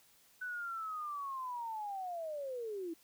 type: linear sweep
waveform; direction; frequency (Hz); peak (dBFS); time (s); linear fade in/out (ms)
sine; down; 1507 to 318.3; -38; 0.41-2.94; 10
effects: white hiss -66 dBFS RMS until 3.03 s